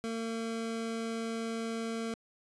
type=tone; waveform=25% pulse; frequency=227.1 Hz; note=A#3; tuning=45 cents flat; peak=-30 dBFS; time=0.04-2.14 s; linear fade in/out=0 ms; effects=resampled to 22050 Hz + 12-bit